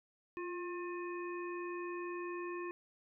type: harmonic tone with a mistuned harmonic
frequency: 357.8 Hz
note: F4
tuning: 42 cents sharp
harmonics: 1 / 3 / 5 / 7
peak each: -40 / -46 / -51 / -51 dBFS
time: 0.37-2.71 s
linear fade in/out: 0 ms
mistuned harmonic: 1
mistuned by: -42 cents
effects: none